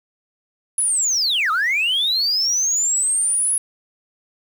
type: linear two-way sweep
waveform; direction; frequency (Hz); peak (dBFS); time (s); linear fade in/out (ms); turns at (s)
sine; down then up; 10548 to 1200 to 10548; -15; 0.78-3.58; 2; 1.51
effects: tanh soft clip ceiling -13 dBFS + 7-bit